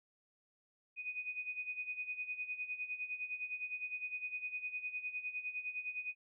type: tone with tremolo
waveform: sine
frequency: 2489 Hz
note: D#7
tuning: in tune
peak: -36 dBFS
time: 0.96-6.15 s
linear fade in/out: 50 ms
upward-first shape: sine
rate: 9.8 Hz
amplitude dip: 75%
effects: none